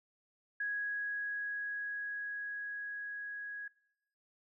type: tone with level ramp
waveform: sine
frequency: 1661.2 Hz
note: G#6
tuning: in tune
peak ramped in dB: -33 to -40 dBFS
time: 0.6-3.68 s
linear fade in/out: 5 ms
effects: noise-tail reverb RT60 0.9 s tail -23 dB re dry